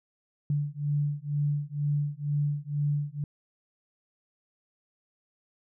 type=beating tone pair; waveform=sine; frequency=144.8 / 146.9 Hz; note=D3 / D3; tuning=-24 / +1 cents; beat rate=2.1 Hz; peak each=-29 dBFS; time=0.5-3.24 s; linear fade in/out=2 ms; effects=none